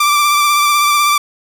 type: tone with vibrato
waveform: sawtooth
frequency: 1174.7 Hz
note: D6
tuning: in tune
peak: -6 dBFS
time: 0-1.18 s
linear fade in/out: 5 ms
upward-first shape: sine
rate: 16 Hz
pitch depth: 25 cents each way
effects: none